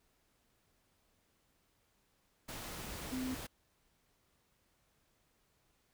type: tone in noise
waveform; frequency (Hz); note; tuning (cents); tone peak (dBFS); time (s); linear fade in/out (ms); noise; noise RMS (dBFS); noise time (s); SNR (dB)
sine; 257.3; C4; -29; -36; 3.12-3.35; 10; pink; -45; 2.48-3.47; +6
effects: pink hiss -75 dBFS RMS until 5.93 s